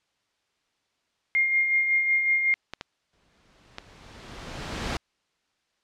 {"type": "tone with tremolo", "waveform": "sine", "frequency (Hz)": 2123, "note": "C7", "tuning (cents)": 25, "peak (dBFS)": -18, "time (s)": [1.35, 2.54], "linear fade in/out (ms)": 0, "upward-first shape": "sine", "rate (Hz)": 5.4, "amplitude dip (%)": 45}
{"type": "clicks", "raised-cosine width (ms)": 0.2, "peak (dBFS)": -16, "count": 3, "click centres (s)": [2.736, 2.811, 3.784]}
{"type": "noise with exponential growth", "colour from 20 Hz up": "pink", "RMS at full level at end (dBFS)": -28, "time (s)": [3.13, 4.97], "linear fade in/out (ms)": 2, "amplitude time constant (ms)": 400}
{"effects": ["white hiss -73 dBFS RMS until 5.83 s", "low-pass 5000 Hz 12 dB/octave"]}